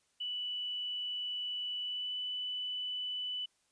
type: tone with pitch glide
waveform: sine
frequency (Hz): 2965 to 2987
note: F#7 to F#7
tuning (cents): +3 to +16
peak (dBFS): -35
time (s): 0.2-3.46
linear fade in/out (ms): 10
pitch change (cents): +13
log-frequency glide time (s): 1.81-2.13
effects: white hiss -74 dBFS RMS until 3.71 s + resampled to 22050 Hz